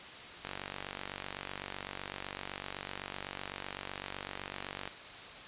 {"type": "click train", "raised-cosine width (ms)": 0.3, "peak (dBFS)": -22, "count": 213, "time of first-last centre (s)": [0.45, 4.876], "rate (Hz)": 47.9, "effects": ["white hiss -47 dBFS RMS until 5.47 s", "resampled to 8000 Hz"]}